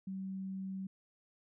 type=tone; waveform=sine; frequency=191.2 Hz; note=G3; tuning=43 cents flat; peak=-38 dBFS; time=0.07-0.87 s; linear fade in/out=5 ms; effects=none